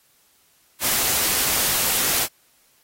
white noise, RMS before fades -21 dBFS, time 0.8-2.28 s, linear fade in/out 50 ms, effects white hiss -60 dBFS RMS until 2.83 s + AAC 48 kbps

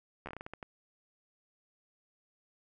slowing click train, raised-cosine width 0.5 ms, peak -27 dBFS, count 10, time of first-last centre 0.26-0.628 s, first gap 12 ms, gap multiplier 1.29, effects none

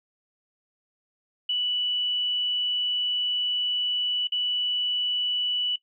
sine tone with dropouts, 2960 Hz, F#7, in tune, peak -23 dBFS, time 1.49-5.76 s, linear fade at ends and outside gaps 5 ms, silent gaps 4.273-4.32 s, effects noise-tail reverb RT60 0.1 s tail -18 dB re dry

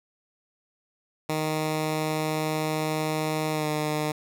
10% pulse tone with pitch glide, 155.56 to 152.09 Hz, D#3 to D#3, 0 to -39 cents, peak -17 dBFS, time 1.29-4.12 s, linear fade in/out 5 ms, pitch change -39 cents, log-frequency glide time 3.51-3.67 s, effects none

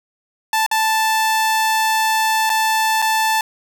sawtooth tone with dropouts, 880 Hz, A5, in tune, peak -11 dBFS, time 0.53-3.41 s, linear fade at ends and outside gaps 2 ms, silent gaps 0.664-0.713 / 2.495-2.5 / 3.019-3.023 s, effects none

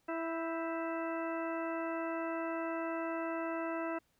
harmonic tone with a mistuned harmonic, 329.6 Hz, E4, in tune, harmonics 1 / 2 / 3 / 4 / 5 / 6 / 8, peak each -38 / -39 / -44 / -44 / -48 / -49 / -50 dBFS, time 0.08-3.99 s, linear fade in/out 10 ms, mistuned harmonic 5, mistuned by -69 cents, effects pink hiss -75 dBFS RMS until 4.19 s

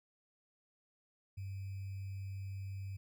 sine tone with sample-and-hold, 97.1 Hz, G2, 16 cents flat, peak -40 dBFS, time 1.37-2.97 s, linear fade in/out 10 ms, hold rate 2450 Hz, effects none

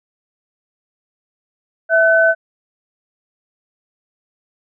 sine tone pair together, 656.7 / 1514 Hz, E5 / F#6, -7 / +39 cents, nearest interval octave + major second, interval 1446 cents, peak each -12 dBFS, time 1.89-2.35 s, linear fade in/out 50 ms, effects none

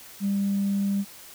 sine tone, 198.9 Hz, G3, 25 cents sharp, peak -21 dBFS, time 0.2-1.05 s, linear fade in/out 50 ms, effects tanh soft clip ceiling -18 dBFS + white hiss -46 dBFS RMS until 1.34 s

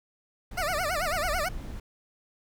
brown noise, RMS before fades -37 dBFS, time 0.51-1.8 s, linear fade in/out 5 ms
20% pulse tone with vibrato, 659.3 Hz, E5, in tune, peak -22 dBFS, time 0.57-1.49 s, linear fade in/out 10 ms, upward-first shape sine, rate 9.1 Hz, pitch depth 220 cents each way
effects none

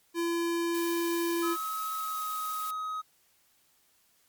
square tone, 339.2 Hz, E4, 50 cents sharp, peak -28 dBFS, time 0.14-1.57 s, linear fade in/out 50 ms
blue noise, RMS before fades -41 dBFS, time 0.74-2.71 s, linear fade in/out 5 ms
triangle tone with pitch glide, 1280 to 1263.8 Hz, D#6 to D#6, +49 to +27 cents, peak -30 dBFS, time 1.42-3.02 s, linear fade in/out 20 ms, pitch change -22 cents, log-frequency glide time 1.97-2.25 s
effects white hiss -67 dBFS RMS until 4.28 s + MP3 96 kbps

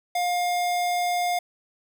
square tone, 709 Hz, F5, 26 cents sharp, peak -23 dBFS, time 0.15-1.39 s, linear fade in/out 5 ms, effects none

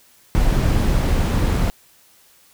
brown noise, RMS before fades -17 dBFS, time 0.35-1.7 s, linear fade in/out 0 ms, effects white hiss -53 dBFS RMS until 2.53 s

